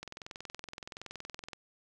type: click train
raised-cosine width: 0.2 ms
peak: -25 dBFS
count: 33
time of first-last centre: 0.03-1.532 s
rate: 21.3 Hz
effects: none